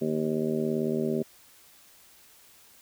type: harmonic tone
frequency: 77.9 Hz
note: D#2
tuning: 3 cents sharp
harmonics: 2 / 3 / 4 / 5 / 6 / 7 / 8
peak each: -35 / -29 / -38 / -29 / -40 / -37 / -38 dBFS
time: 0.01-1.23 s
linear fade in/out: 10 ms
effects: white hiss -56 dBFS RMS until 2.81 s